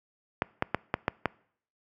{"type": "clicks", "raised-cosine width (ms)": 0.5, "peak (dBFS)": -9, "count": 6, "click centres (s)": [0.421, 0.624, 0.746, 0.941, 1.081, 1.257], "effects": ["noise-tail reverb RT60 0.6 s tail -24 dB re dry", "high-pass 80 Hz 12 dB/octave"]}